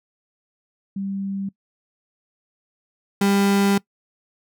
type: tone pair in turn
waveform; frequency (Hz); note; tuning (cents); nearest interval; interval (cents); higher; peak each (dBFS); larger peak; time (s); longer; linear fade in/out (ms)
sine / 35% pulse; 196 / 199.08; G3 / G3; 0 / +27; unison; 27; second; -24 / -14; second; 0.96-1.49 / 3.21-3.78; second; 5
effects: noise-tail reverb RT60 0.1 s tail -22 dB re dry